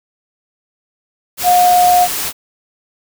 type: tone in noise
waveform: sine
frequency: 717 Hz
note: F5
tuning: 45 cents sharp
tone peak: -7 dBFS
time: 1.43-2.08 s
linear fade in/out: 50 ms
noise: white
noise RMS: -20 dBFS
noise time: 1.37-2.33 s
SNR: +10 dB
effects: none